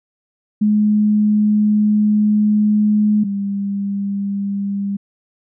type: tone pair in turn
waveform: sine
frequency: 210.6 / 199.53 Hz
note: G#3 / G3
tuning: +24 / +31 cents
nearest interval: minor second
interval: 93 cents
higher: first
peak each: -11 / -18 dBFS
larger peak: first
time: 0.61-3.24 / 3.24-4.97 s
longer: first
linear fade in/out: 10 ms
effects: none